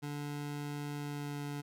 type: tone with pitch glide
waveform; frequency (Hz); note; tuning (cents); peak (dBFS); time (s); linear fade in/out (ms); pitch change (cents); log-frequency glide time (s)
25% pulse; 145.7 to 144.53; D3 to D3; -13 to -27; -34; 0.02-1.62; 20; -14; 0.95-1.41
effects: none